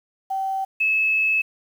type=tone pair in turn; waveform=sine; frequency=772 / 2597 Hz; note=G5 / E7; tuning=-27 / -26 cents; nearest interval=octave + major sixth; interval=2101 cents; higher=second; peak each=-22 / -17 dBFS; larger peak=second; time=0.3-0.65 / 0.8-1.42 s; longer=second; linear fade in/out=10 ms; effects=8-bit